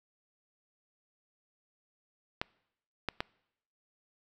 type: clicks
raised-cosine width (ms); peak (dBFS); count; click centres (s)
0.3; -15; 3; 2.415 / 3.087 / 3.205
effects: noise-tail reverb RT60 0.8 s tail -25 dB re dry